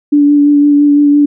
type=tone with vibrato; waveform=sine; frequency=290 Hz; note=D4; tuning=22 cents flat; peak=-4 dBFS; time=0.12-1.26 s; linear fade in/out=10 ms; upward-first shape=sine; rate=5.9 Hz; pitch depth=15 cents each way; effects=none